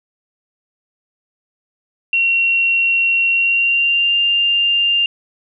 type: tone with pitch glide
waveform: sine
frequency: 2737 to 2796 Hz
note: F7 to F7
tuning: -36 to +1 cents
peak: -12 dBFS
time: 2.13-5.06 s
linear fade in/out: 2 ms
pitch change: +37 cents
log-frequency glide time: 3.3-4.15 s
effects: none